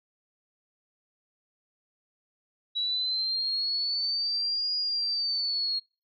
sine linear two-way sweep, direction up then down, 3892 to 4884 to 4274 Hz, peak -26 dBFS, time 2.75-5.8 s, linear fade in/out 20 ms, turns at 4.76 s, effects noise-tail reverb RT60 0.3 s tail -25 dB re dry

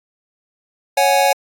square chord, C# suspended fourth, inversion none, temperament just, 554.4 / 739.2 / 831.5 Hz, C#5 / F#5 / G#5, 0 / -2 / +2 cents, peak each -17 dBFS, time 0.97-1.33 s, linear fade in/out 5 ms, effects AAC 64 kbps

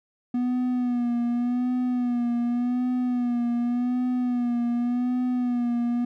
triangle tone with vibrato, 244.2 Hz, B3, 19 cents flat, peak -20 dBFS, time 0.34-6.05 s, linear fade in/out 5 ms, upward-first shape sine, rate 0.87 Hz, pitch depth 44 cents each way, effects none

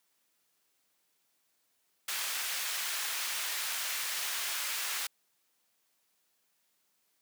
pink high-pass noise, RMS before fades -35 dBFS, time 2.08-5.07 s, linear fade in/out 5 ms, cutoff 1600 Hz, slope 12 dB/octave, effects white hiss -75 dBFS RMS until 7.21 s + high-pass 150 Hz 12 dB/octave

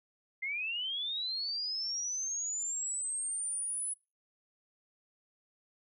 sine linear sweep, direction up, 2065 to 10210 Hz, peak -33 dBFS, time 0.42-3.94 s, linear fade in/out 10 ms, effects noise-tail reverb RT60 0.3 s tail -26 dB re dry

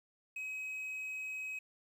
triangle tone with quantisation, 2542 Hz, D#7, 36 cents sharp, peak -37 dBFS, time 0.36-1.59 s, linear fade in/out 5 ms, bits 11, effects none

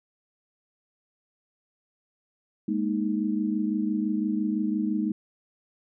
sine chord, Ab suspended second, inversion none, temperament just, 207.7 / 233.6 / 311.5 Hz, Ab3 / Bb3 / Eb4, 0 / +4 / +2 cents, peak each -27 / -30 / -28 dBFS, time 2.68-5.12 s, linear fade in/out 5 ms, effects none

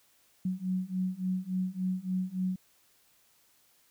sine beating tone pair, 183.4 / 186.9 Hz, F#3 / F#3, -15 / +18 cents, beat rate 3.5 Hz, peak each -33 / -32 dBFS, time 0.45-2.56 s, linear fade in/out 5 ms, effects white hiss -66 dBFS RMS until 3.9 s

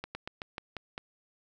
slowing click train, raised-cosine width 0.3 ms, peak -21 dBFS, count 7, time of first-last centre 0.04-0.979 s, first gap 110 ms, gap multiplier 1.14, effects none

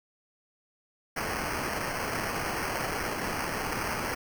white noise with sample-and-hold, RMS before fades -32 dBFS, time 1.16-4.15 s, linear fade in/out 10 ms, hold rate 3675 Hz, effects none

